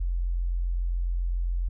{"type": "tone", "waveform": "sine", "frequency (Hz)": 43.65, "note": "F1", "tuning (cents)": 0, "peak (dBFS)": -24, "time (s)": [0, 1.69], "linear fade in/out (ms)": 10, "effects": []}